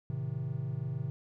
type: chord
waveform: triangle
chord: A diminished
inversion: none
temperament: just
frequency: 110 / 132 / 158.4 Hz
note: A2 / C3 / Eb3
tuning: 0 / +16 / +31 cents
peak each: -37 / -33 / -37 dBFS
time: 0.1-1.1 s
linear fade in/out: 0 ms
effects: none